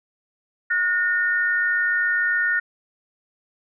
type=tone pair together; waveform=sine; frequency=1450 / 1826.8 Hz; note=F#6 / A#6; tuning=-35 / -36 cents; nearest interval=major third; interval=399 cents; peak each=-21 dBFS; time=0.7-2.6 s; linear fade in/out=10 ms; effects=none